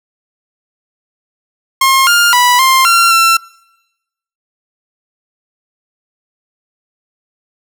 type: tone with pitch steps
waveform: sawtooth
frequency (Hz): 1070 / 1407 / 983 / 1054 / 1371 / 1350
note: C6 / F6 / B5 / C6 / F6 / E6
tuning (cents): +38 / +12 / -8 / +12 / -32 / +41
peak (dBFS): -3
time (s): 1.81-3.37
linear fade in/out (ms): 5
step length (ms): 260
effects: noise-tail reverb RT60 1.0 s tail -25 dB re dry